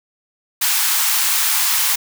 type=high-pass noise; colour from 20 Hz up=white; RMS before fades=-17 dBFS; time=0.61-1.96 s; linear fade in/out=10 ms; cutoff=810 Hz; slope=48 dB/octave; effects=none